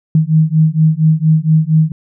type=beating tone pair; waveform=sine; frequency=155.56 / 159.86 Hz; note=D#3 / D#3; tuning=0 / +47 cents; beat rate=4.3 Hz; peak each=-11 dBFS; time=0.15-1.92 s; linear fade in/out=2 ms; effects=none